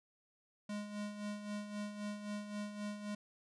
square tone with tremolo, 207.4 Hz, G#3, 2 cents flat, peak -39 dBFS, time 0.69-3.15 s, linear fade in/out 5 ms, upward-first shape sine, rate 3.8 Hz, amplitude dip 60%, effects resampled to 22050 Hz

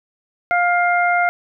harmonic tone, 704 Hz, F5, 14 cents sharp, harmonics 1 / 2 / 3, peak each -16 / -19 / -21 dBFS, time 0.51-1.29 s, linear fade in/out 0 ms, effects none

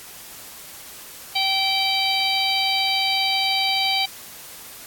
harmonic tone, 775 Hz, G5, 20 cents flat, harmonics 1 / 3 / 4 / 5 / 6, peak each -25 / -25 / -25 / -25 / -25 dBFS, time 1.35-4.06 s, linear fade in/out 10 ms, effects white hiss -40 dBFS RMS until 4.86 s + AAC 64 kbps

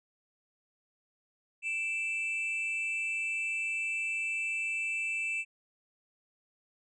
triangle tone pair together, 2349 / 2647 Hz, D7 / E7, 0 / +7 cents, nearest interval major second, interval 207 cents, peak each -36 / -30 dBFS, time 1.62-5.45 s, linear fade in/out 50 ms, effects resampled to 24000 Hz

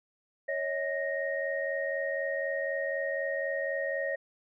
sine tone cluster, 552 / 636 / 1865 Hz, C#5 / D#5 / A#6, -7 / +38 / 0 cents, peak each -32 / -36 / -34 dBFS, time 0.48-4.16 s, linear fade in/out 10 ms, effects none

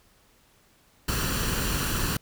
pink noise with comb filter, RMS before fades -27 dBFS, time 1.08-2.17 s, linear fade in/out 5 ms, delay 0.69 ms, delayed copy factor +0.55, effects pink hiss -61 dBFS RMS until 2.21 s

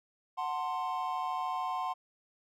triangle chord, F# diminished, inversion none, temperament equal with one note detuned, 740 / 893.8 / 1046.5 Hz, F#5 / A5 / C6, 0 / +27 / 0 cents, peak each -34 / -37 / -33 dBFS, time 0.37-1.94 s, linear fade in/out 20 ms, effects none

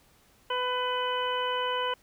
harmonic tone, 500 Hz, B4, 21 cents sharp, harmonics 1 / 2 / 3 / 4 / 5 / 6, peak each -32 / -30 / -36 / -43 / -43 / -34 dBFS, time 0.5-1.94 s, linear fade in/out 5 ms, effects pink hiss -62 dBFS RMS until 2.02 s

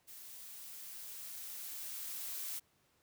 blue noise with level ramp, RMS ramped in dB -52 to -41 dBFS, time 0.07-2.6 s, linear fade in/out 20 ms, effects pink hiss -73 dBFS RMS until 3.02 s + high-pass 80 Hz 12 dB/octave

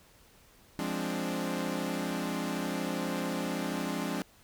sawtooth chord, D half-diminished seventh, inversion first, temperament equal, 174.61 / 207.7 / 261.6 / 293.7 Hz, F3 / Ab3 / C4 / D4, 0 / 0 / 0 / 0 cents, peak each -33 dBFS, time 0.79-4.22 s, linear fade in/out 0 ms, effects pink hiss -60 dBFS RMS until 4.43 s

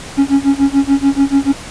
triangle tone with tremolo, 276.7 Hz, C#4, 3 cents flat, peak -4 dBFS, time 0.17-1.53 s, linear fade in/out 20 ms, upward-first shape sine, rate 6.9 Hz, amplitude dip 95%, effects pink hiss -30 dBFS RMS until 1.7 s + resampled to 22050 Hz

